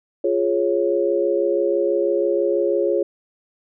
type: chord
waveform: sine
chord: Db major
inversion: first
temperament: equal with one note detuned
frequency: 349.2 / 415.3 / 550.5 Hz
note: F4 / Ab4 / Db5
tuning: 0 / 0 / -12 cents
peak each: -21 dBFS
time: 0.24-3.03 s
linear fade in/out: 5 ms
effects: none